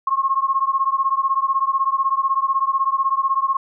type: beating tone pair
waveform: sine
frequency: 1074 / 1090 Hz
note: C6 / C#6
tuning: +45 / -29 cents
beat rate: 16 Hz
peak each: -19 / -20 dBFS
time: 0.07-3.57 s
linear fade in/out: 5 ms
effects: none